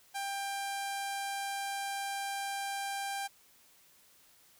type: tone with low-pass filter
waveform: sawtooth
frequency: 793 Hz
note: G5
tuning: 20 cents sharp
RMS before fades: -37 dBFS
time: 0.14-3.28 s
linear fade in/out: 20 ms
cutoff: 11000 Hz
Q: 1.6
effects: white hiss -63 dBFS RMS until 4.59 s